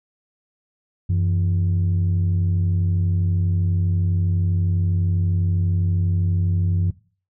sine tone pair together, 92.5 / 164.82 Hz, F#2 / E3, 0 / 0 cents, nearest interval minor seventh, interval 1000 cents, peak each -16 / -24 dBFS, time 1.09-6.91 s, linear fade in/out 10 ms, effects noise-tail reverb RT60 0.4 s tail -19 dB re dry + tanh soft clip ceiling -13 dBFS

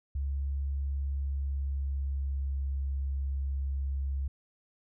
sine tone with pitch glide, 69.3 to 68.31 Hz, C#2 to C#2, 0 to -25 cents, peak -29 dBFS, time 0.15-4.28 s, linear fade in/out 5 ms, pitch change -25 cents, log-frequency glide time 1.01-2.62 s, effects none

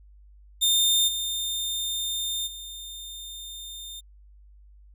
sawtooth tone with level steps, 3625 Hz, A#7, 49 cents flat, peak -16 / -24 / -34 dBFS, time 0.61-4.01 s, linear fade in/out 20 ms, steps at 1.07 / 2.46 s, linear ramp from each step 20 ms, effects added 50 Hz sine -49 dBFS peak until 4.94 s

